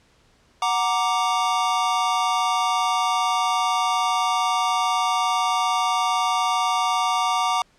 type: chord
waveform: square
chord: Gb augmented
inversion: none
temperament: equal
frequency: 740 / 932.3 / 1174.7 Hz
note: Gb5 / Bb5 / D6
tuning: 0 / 0 / 0 cents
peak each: -25 / -25 / -24 dBFS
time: 0.62-7.62 s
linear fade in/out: 2 ms
effects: pink hiss -59 dBFS RMS until 7.78 s + low-pass 7000 Hz 12 dB/octave